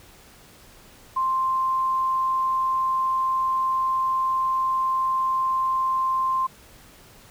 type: tone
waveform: sine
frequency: 1050 Hz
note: C6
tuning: 6 cents sharp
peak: -20 dBFS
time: 1.16-6.47 s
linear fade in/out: 10 ms
effects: pink hiss -50 dBFS RMS until 7.3 s